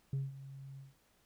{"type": "tone with ADSR envelope", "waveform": "sine", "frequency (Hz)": 136.2, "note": "C#3", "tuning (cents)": -30, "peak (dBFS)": -29, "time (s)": [0.13, 0.94], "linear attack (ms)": 3, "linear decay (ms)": 180, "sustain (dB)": -17, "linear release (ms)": 160, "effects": ["tanh soft clip ceiling -31 dBFS", "pink hiss -71 dBFS RMS until 1.25 s"]}